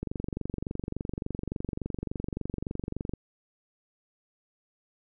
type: click train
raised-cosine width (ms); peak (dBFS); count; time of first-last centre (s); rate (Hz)
3; -19; 74; 0.03-3.136; 23.5
effects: none

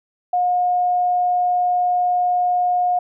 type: tone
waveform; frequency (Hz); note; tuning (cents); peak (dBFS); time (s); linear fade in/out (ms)
sine; 718; F5; +48; -15; 0.33-2.99; 5
effects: none

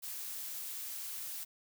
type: noise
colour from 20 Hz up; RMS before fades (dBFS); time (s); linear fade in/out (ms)
blue; -42; 0.02-1.45; 20
effects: none

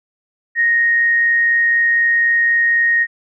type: tone with amplitude modulation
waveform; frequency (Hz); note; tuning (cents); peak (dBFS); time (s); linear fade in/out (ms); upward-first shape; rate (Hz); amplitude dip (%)
sine; 1864.7; A#6; 0; -10; 0.55-3.07; 50; sine; 124; 25
effects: none

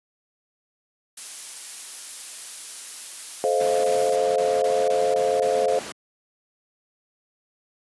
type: noise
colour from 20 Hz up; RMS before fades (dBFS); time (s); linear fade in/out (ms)
blue; -34; 1.17-4.16; 5
type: chord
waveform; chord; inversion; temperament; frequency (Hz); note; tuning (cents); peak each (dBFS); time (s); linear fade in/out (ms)
sine; F dominant seventh; first; equal with one note detuned; 434.4 / 523.3 / 622.3 / 698.5; A4 / C5 / Eb5 / F5; -22 / 0 / 0 / 0; -24 / -22 / -27 / -25; 3.44-5.79; 0
type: noise bursts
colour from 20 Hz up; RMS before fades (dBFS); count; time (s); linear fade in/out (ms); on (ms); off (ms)
pink; -34; 9; 3.6-5.92; 2; 240; 20
effects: high-pass 200 Hz 12 dB/octave + resampled to 24000 Hz

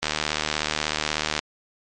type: click train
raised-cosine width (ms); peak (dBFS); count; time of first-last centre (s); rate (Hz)
0.2; -5; 105; 0.03-1.391; 76.4
effects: MP3 48 kbps

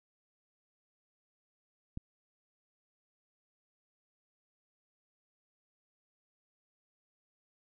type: click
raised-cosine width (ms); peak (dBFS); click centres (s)
5; -26; 1.974
effects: none

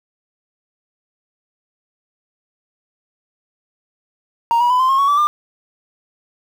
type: tone with pitch steps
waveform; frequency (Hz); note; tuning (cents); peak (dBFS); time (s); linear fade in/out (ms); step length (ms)
triangle; 932.3 / 966.3 / 1001.5 / 1038 / 1075.9 / 1115.1 / 1155.8 / 1197.9; A#5 / B5 / B5 / C6 / C6 / C#6 / D6 / D6; 0 / -38 / +24 / -14 / +48 / +10 / -28 / +34; -9; 4.51-5.27; 0; 95
effects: tanh soft clip ceiling -6 dBFS + 7-bit

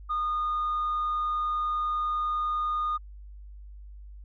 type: tone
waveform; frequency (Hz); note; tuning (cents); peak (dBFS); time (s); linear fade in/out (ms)
sine; 1225; D#6; -27; -24; 0.09-2.98; 20
effects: tanh soft clip ceiling -23 dBFS + added 50 Hz sine -42 dBFS peak until 4.24 s

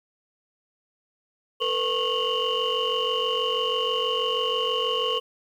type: tone cluster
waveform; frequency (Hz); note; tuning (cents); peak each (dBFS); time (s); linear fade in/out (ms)
sine; 451.5 / 497.7 / 1092 / 2848 / 3032; A4 / B4 / C#6 / F7 / F#7; +45 / +13 / -26 / +33 / +42; -28; 1.6-5.2; 20
effects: tanh soft clip ceiling -16 dBFS + 9-bit

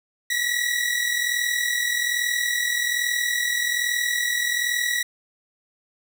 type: tone pair together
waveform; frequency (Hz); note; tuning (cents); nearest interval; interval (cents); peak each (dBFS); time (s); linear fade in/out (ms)
sawtooth; 1907 / 1948.2; A#6 / B6; +39 / -24; unison; 37; -21; 0.3-5.03; 5
effects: none

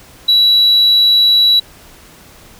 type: tone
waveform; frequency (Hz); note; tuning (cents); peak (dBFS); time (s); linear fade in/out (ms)
sine; 3920; B7; -14; -5; 0.28-1.6; 10
effects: tanh soft clip ceiling -4 dBFS + pink hiss -41 dBFS RMS until 2.59 s

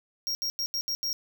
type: tone bursts at uneven times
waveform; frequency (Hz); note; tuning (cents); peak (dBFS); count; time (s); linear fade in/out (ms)
square; 5588; F8; 0; -28; 6; 0.27-0.35 / 0.42-0.5 / 0.59-0.66 / 0.74-0.81 / 0.88-0.95 / 1.03-1.13; 0
effects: none

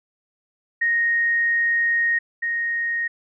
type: tone pair in turn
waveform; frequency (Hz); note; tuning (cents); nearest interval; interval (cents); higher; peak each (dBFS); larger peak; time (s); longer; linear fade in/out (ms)
sine; 1864.7 / 1864.7; A#6 / A#6; 0 / 0; unison; 0; neither; -17 / -21; first; 0.81-2.19 / 2.42-3.08; first; 10
effects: none

